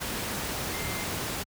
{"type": "tone in noise", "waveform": "sine", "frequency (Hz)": 2093, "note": "C7", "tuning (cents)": 0, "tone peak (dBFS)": -39, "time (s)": [0.72, 1.05], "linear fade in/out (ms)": 20, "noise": "pink", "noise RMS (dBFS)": -32, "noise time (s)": [0, 1.44], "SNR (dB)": -10, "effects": ["high-pass 60 Hz 12 dB/octave"]}